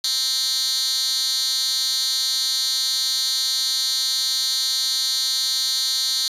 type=tone with high-pass filter; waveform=10% pulse; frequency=261.6 Hz; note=C4; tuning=in tune; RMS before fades=-22 dBFS; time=0.04-6.28 s; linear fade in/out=2 ms; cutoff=4400 Hz; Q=4.8; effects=resampled to 32000 Hz